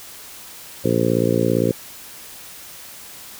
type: harmonic tone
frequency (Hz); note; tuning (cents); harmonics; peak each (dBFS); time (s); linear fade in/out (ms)
57.6; A#1; -20; 2 / 3 / 4 / 5 / 6 / 7 / 8 / 9; -24 / -24 / -24 / -24 / -24 / -24 / -24 / -24; 0.84-1.72; 10
effects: white hiss -39 dBFS RMS until 3.39 s